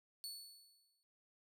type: tone with exponential decay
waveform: sawtooth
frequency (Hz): 4435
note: C#8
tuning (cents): 0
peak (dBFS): -40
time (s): 0.24-1.03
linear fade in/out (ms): 0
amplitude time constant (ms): 170
effects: none